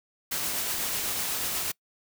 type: noise with tremolo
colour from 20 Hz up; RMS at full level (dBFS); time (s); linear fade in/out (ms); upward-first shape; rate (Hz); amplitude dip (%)
white; -29; 0.31-1.72; 10; triangle; 8.1; 25
effects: noise-tail reverb RT60 0.1 s tail -24 dB re dry